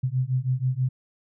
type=beating tone pair; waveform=sine; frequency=125.6 / 131.8 Hz; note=B2 / C3; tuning=+30 / +13 cents; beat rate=6.2 Hz; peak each=-25 dBFS; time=0.03-0.89 s; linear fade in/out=10 ms; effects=none